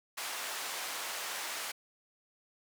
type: band-pass noise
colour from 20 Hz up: pink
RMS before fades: -39 dBFS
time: 0.17-1.72 s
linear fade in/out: 10 ms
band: 850 to 14000 Hz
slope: 12 dB/octave
effects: none